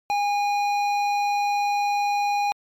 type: tone with hard clipping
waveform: triangle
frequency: 817 Hz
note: G#5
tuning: 29 cents flat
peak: -22 dBFS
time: 0.1-2.52 s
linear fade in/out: 0 ms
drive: 15 dB
effects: MP3 96 kbps